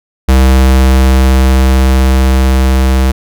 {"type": "tone with level ramp", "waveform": "square", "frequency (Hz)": 65.41, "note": "C2", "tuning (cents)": 0, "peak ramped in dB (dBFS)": [-4, -7], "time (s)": [0.28, 3.12], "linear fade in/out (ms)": 10, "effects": []}